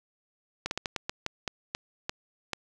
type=slowing click train; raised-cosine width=0.2 ms; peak=-13 dBFS; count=11; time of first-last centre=0.66-2.533 s; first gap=51 ms; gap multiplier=1.27; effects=none